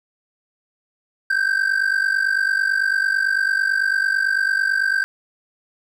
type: ring-modulated tone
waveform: triangle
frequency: 1568 Hz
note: G6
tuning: in tune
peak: -12 dBFS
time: 1.3-5.04 s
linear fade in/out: 0 ms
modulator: 24.5 Hz
effects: none